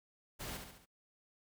pink noise with echo, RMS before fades -44 dBFS, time 0.39-0.58 s, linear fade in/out 20 ms, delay 70 ms, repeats 4, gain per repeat -5 dB, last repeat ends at 0.86 s, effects noise-tail reverb RT60 0.1 s tail -25 dB re dry

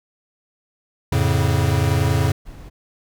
square chord, F augmented, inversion none, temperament equal with one note detuned, 87.31 / 108.49 / 138.59 Hz, F2 / A2 / C#3, 0 / -24 / 0 cents, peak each -21 dBFS, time 1.12-2.32 s, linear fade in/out 5 ms
brown noise, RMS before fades -37 dBFS, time 2.45-2.7 s, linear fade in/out 20 ms
effects none

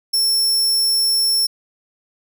sawtooth tone, 5400 Hz, E8, 41 cents sharp, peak -12 dBFS, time 0.13-1.47 s, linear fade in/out 10 ms, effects none

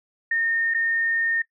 sine tone with dropouts, 1830 Hz, A#6, 32 cents flat, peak -20 dBFS, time 0.31-1.42 s, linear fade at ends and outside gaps 5 ms, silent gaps 0.739-0.745 s, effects noise-tail reverb RT60 0.1 s tail -19 dB re dry

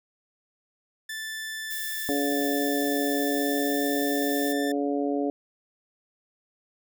sawtooth tone with pitch glide, 1760 to 1773.3 Hz, A6 to A6, 0 to +13 cents, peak -29 dBFS, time 1.09-4.72 s, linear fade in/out 5 ms, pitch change +13 cents, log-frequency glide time 3.15-3.81 s
violet noise, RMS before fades -35 dBFS, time 1.7-4.53 s, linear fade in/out 10 ms
harmonic tone, 142.2 Hz, C#3, 45 cents sharp, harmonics 2 / 3 / 4 / 5, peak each -26 / -30 / -32 / -34 dBFS, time 2.09-5.3 s, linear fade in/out 0 ms
effects none

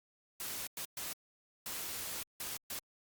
white noise bursts at uneven times, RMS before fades -41 dBFS, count 6, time 0.4-0.67 / 0.77-0.85 / 0.97-1.13 / 1.66-2.23 / 2.4-2.57 / 2.7-2.79 s, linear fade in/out 2 ms, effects Opus 48 kbps

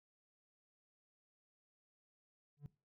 triangle tone with exponential growth, 144.8 Hz, D3, 24 cents flat, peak -38 dBFS, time 2.57-2.66 s, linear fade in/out 0 ms, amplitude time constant 18 ms, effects noise-tail reverb RT60 0.3 s tail -21 dB re dry + tanh soft clip ceiling -40 dBFS

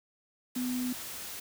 sine tone in noise, 250 Hz, B3, 21 cents sharp, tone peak -30 dBFS, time 0.56-0.93 s, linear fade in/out 5 ms, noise white, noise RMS -41 dBFS, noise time 0.55-1.4 s, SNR +8 dB, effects none

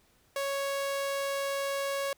sawtooth tone, 554.4 Hz, C#5, in tune, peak -26 dBFS, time 0.36-2.13 s, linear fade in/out 2 ms, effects pink hiss -66 dBFS RMS until 2.17 s

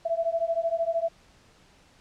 sine beating tone pair, 659.3 / 672.3 Hz, E5 / E5, 0 / +34 cents, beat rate 13 Hz, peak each -27 dBFS, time 0.05-1.09 s, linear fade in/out 10 ms, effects pink hiss -58 dBFS RMS until 2 s + low-pass 7000 Hz 12 dB/octave

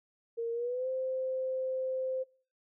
sine tone with pitch glide, 463.3 to 520 Hz, A#4 to C5, -11 to -11 cents, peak -31 dBFS, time 0.37-2.24 s, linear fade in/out 20 ms, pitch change +200 cents, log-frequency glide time 0.52-0.88 s, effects noise-tail reverb RT60 0.4 s tail -22 dB re dry

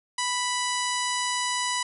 harmonic tone, 987.8 Hz, B5, in tune, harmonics 1 / 2 / 3 / 4 / 5 / 6 / 7 / 8 / 9 / 10, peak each -29 / -32 / -34 / -35 / -36 / -37 / -37 / -38 / -39 / -39 dBFS, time 0.18-1.83 s, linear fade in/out 5 ms, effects none

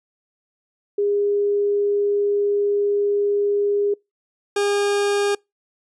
sine / 40% pulse tone pair in turn, 407.6 / 406 Hz, G#4 / G#4, -32 / -39 cents, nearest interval unison, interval 7 cents, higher first, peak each -17 dBFS, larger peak neither, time 0.98-3.94 / 4.56-5.35 s, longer first, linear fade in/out 5 ms, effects noise-tail reverb RT60 0.2 s tail -26 dB re dry + resampled to 24000 Hz

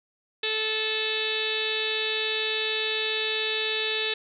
harmonic tone with a mistuned harmonic, 436.5 Hz, A4, 14 cents flat, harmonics 1 / 2 / 3 / 4 / 5 / 6 / 7 / 8 / 9 / 10, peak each -32 / -43 / -43 / -34 / -39 / -31 / -36 / -32 / -33 / -40 dBFS, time 0.43-4.14 s, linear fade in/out 5 ms, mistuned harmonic 9, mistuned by -38 cents, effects none

